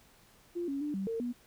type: tone with pitch steps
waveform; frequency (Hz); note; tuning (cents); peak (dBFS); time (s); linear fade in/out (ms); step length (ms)
sine; 347.3 / 277.5 / 296 / 193.9 / 455.2 / 242.8; F4 / C#4 / D4 / G3 / A#4 / B3; -10 / +2 / +14 / -19 / -41 / -29; -32; 0.55-1.33; 20; 130
effects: pink hiss -62 dBFS RMS until 1.46 s